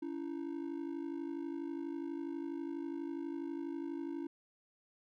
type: ring-modulated tone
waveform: triangle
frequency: 309.3 Hz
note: D#4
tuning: 10 cents flat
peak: -33 dBFS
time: 0.02-4.27 s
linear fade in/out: 5 ms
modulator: 26.1 Hz
effects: none